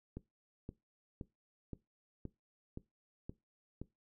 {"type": "click train", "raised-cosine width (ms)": 3, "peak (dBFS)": -30, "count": 8, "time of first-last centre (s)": [0.17, 3.816], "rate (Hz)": 1.92, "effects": ["noise-tail reverb RT60 0.2 s tail -19 dB re dry"]}